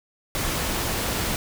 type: noise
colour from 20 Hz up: pink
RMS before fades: -26 dBFS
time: 0.35-1.36 s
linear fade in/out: 0 ms
effects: none